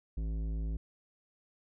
sine tone with tanh clipping, 54.1 Hz, A1, 29 cents flat, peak -34 dBFS, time 0.17-0.77 s, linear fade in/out 5 ms, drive 13 dB, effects none

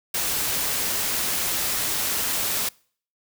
white noise, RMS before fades -25 dBFS, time 0.14-2.69 s, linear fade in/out 5 ms, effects noise-tail reverb RT60 0.5 s tail -25 dB re dry

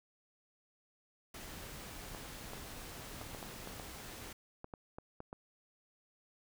pink noise, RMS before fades -48 dBFS, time 1.34-4.33 s, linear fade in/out 5 ms
clicks, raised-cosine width 1 ms, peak -31 dBFS, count 12, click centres 2.148 / 2.534 / 3.214 / 3.348 / 3.428 / 3.674 / 3.798 / 4.644 / 4.738 / 4.985 / 5.204 / 5.329 s
effects none

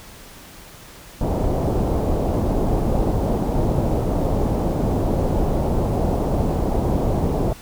pink low-pass noise, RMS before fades -20 dBFS, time 1.21-7.53 s, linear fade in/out 2 ms, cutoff 780 Hz, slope 24 dB/octave, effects pink hiss -42 dBFS RMS until 7.61 s

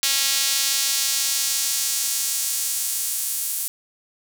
sawtooth tone with high-pass filter sweep, 273.8 Hz, C#4, 21 cents flat, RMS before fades -23 dBFS, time 0.03-3.68 s, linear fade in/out 0 ms, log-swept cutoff 3900 to 10000 Hz, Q 0.97, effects none

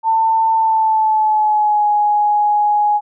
sine tone with pitch glide, 894 to 834.1 Hz, A5 to G#5, +27 to +7 cents, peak -11 dBFS, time 0.03-3.01 s, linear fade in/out 50 ms, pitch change -120 cents, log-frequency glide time 0.55-1.87 s, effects none

